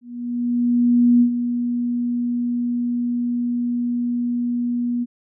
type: tone with ADSR envelope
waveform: sine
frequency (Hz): 241.3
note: B3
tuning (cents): -40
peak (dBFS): -10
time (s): 0.01-5.06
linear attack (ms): 1200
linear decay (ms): 90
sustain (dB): -9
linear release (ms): 35
effects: none